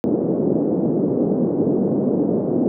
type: band-pass noise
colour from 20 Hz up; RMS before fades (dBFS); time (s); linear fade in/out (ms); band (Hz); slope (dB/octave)
pink; -19; 0.04-2.68; 0; 190 to 470; 24
effects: none